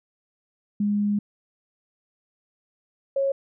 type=tone pair in turn; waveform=sine; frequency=205.8 / 547.8 Hz; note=G#3 / C#5; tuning=-16 / -21 cents; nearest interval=octave + perfect fourth; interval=1695 cents; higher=second; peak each=-20 dBFS; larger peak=neither; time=0.8-1.19 / 3.16-3.32 s; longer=first; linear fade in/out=5 ms; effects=none